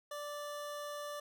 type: tone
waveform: 25% pulse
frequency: 586 Hz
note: D5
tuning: 4 cents flat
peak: -37 dBFS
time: 0.11-1.2 s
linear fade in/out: 5 ms
effects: none